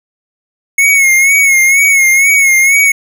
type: tone with vibrato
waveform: square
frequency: 2184 Hz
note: C#7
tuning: 26 cents flat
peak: -6 dBFS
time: 0.78-2.92 s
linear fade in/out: 5 ms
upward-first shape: sine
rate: 2.1 Hz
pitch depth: 59 cents each way
effects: none